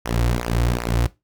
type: tone with flanger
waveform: sawtooth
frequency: 59.1 Hz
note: A#1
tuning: 24 cents sharp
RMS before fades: -21 dBFS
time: 0.05-1.07 s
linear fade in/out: 5 ms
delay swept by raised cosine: 0.23 to 5.13 ms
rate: 2.6 Hz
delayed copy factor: -0.8
effects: noise-tail reverb RT60 0.2 s tail -17 dB re dry